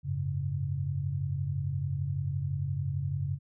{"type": "chord", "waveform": "sine", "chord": "F# suspended second", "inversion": "none", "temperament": "just", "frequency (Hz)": [92.5, 104.06, 138.75], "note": ["F#2", "G#2", "C#3"], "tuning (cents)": [0, 4, 2], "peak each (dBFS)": [-34, -37, -31], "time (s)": [0.03, 3.39], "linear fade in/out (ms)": 50, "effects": []}